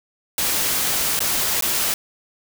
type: noise with dropouts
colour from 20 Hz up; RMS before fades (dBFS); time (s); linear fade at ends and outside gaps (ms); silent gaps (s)
white; -21; 0.38-1.94; 2; 1.192-1.204 / 1.61-1.623
effects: none